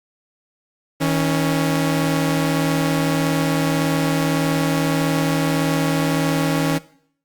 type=tone pair together; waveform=sawtooth; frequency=159.44 / 277.2 Hz; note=D#3 / C#4; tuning=+43 / 0 cents; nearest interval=minor seventh; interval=957 cents; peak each=-16 dBFS; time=1-6.79 s; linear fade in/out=20 ms; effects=noise-tail reverb RT60 0.6 s tail -19 dB re dry + Opus 48 kbps